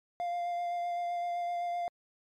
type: tone with vibrato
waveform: triangle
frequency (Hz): 698.5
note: F5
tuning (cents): 0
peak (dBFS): -29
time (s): 0.2-1.88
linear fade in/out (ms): 0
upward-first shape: sine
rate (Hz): 7.8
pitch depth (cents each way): 13
effects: MP3 64 kbps